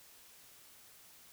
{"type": "silence", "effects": ["white hiss -59 dBFS RMS until 1.32 s"]}